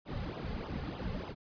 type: noise with flanger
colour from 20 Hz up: brown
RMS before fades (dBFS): -39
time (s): 0.05-1.35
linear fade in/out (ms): 50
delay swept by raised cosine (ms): 0.45 to 3.25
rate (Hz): 3.3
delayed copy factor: -0.95
effects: resampled to 11025 Hz